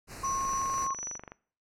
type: band-stop noise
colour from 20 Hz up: pink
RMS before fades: -43 dBFS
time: 0.07-0.89 s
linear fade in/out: 50 ms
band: 2800 to 4000 Hz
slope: 96 dB/octave
type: tone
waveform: sine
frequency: 1082 Hz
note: C#6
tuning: 42 cents flat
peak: -29 dBFS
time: 0.23-0.94 s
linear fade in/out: 10 ms
type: tone with tremolo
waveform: sine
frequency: 5920 Hz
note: F#8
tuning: in tune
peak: -34 dBFS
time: 0.24-1.18 s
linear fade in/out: 5 ms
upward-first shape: sine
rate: 4 Hz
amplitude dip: 45%
type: click train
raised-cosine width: 0.5 ms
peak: -28 dBFS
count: 23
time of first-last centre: 0.41-1.319 s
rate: 24.2 Hz
effects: noise-tail reverb RT60 0.5 s tail -22 dB re dry + low-pass 11000 Hz 12 dB/octave